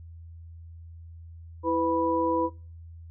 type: tone cluster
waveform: sine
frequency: 329.5 / 501 / 983 Hz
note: E4 / B4 / B5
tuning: -1 / +25 / -8 cents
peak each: -27 dBFS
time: 1.63-2.5 s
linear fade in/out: 50 ms
effects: noise-tail reverb RT60 0.4 s tail -23 dB re dry + added 83 Hz sine -42 dBFS peak until 3.1 s